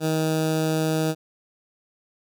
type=tone with notch filter; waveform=15% pulse; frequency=158 Hz; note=D#3; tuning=27 cents sharp; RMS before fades=-23 dBFS; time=0-1.15 s; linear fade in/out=50 ms; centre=2000 Hz; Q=1.3; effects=none